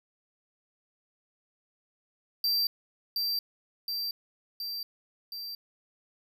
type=tone with echo; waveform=square; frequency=4699 Hz; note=D8; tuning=in tune; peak=-25 dBFS; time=2.44-2.67 s; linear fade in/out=2 ms; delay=720 ms; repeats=4; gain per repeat=-3 dB; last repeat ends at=5.55 s; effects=none